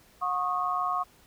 sine tone cluster, 724 / 1096 / 1242 Hz, F#5 / C#6 / D#6, -38 / -20 / -3 cents, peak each -32 / -28 / -32 dBFS, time 0.21-1.04 s, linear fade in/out 20 ms, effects pink hiss -59 dBFS RMS until 1.26 s

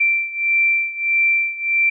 sine beating tone pair, 2349 / 2350.6 Hz, D7 / D7, 0 / +1 cents, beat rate 1.6 Hz, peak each -17 / -20 dBFS, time 0-1.9 s, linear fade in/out 10 ms, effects none

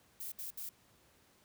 violet noise bursts, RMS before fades -43 dBFS, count 3, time 0.2-0.692 s, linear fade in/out 5 ms, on 120 ms, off 66 ms, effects pink hiss -67 dBFS RMS until 1.44 s + high-pass 60 Hz 12 dB/octave

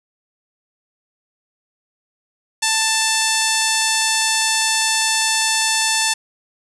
5% pulse tone, 885 Hz, A5, 10 cents sharp, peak -3 dBFS, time 2.62-6.14 s, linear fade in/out 10 ms, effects resampled to 24000 Hz + 7-bit

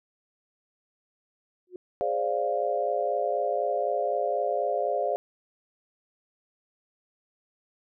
sine tone with exponential growth, 362.6 Hz, F#4, 35 cents flat, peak -32 dBFS, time 1.67-1.76 s, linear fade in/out 2 ms, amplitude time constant 18 ms
sine chord, D half-diminished seventh, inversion second, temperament equal, 415.3 / 523.3 / 587.3 / 698.5 Hz, Ab4 / C5 / D5 / F5, 0 / 0 / 0 / 0 cents, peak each -32 / -30 / -29 / -29 dBFS, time 2.01-5.16 s, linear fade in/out 0 ms
effects none

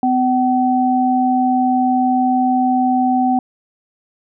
sine tone pair together, 253.6 / 760 Hz, B3 / F#5, +46 / +46 cents, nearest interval octave + perfect fifth, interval 1900 cents, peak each -15 dBFS, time 0.03-3.39 s, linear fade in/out 2 ms, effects none

